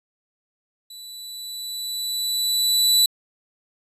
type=tone with level ramp; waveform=sawtooth; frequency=3964 Hz; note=B7; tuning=6 cents sharp; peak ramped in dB=-35 to -10 dBFS; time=0.9-3.06 s; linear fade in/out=5 ms; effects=resampled to 32000 Hz